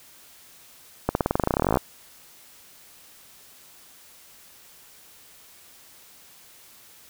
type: accelerating click train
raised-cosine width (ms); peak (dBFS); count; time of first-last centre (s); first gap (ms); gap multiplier
1; -6; 22; 1.09-1.772; 61; 0.93
effects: white hiss -51 dBFS RMS until 7.09 s